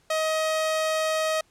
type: tone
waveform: sawtooth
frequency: 631 Hz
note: D#5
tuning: 24 cents sharp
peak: -19 dBFS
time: 0.1-1.41 s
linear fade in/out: 5 ms
effects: pink hiss -63 dBFS RMS until 1.5 s + low-pass 10000 Hz 12 dB/octave